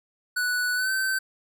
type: tone with pitch glide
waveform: square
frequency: 1480 to 1541.1 Hz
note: F#6 to G6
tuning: 0 to -30 cents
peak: -24 dBFS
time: 0.36-1.19 s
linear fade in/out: 10 ms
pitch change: +70 cents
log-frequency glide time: 0.75-0.91 s
effects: none